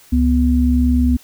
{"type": "tone pair together", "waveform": "sine", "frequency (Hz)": [69.3, 247], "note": ["C#2", "B3"], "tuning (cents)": [0, 0], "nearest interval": "octave + minor seventh", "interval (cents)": 2200, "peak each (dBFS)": -14, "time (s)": [0.12, 1.17], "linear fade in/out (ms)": 10, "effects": ["white hiss -47 dBFS RMS until 1.23 s"]}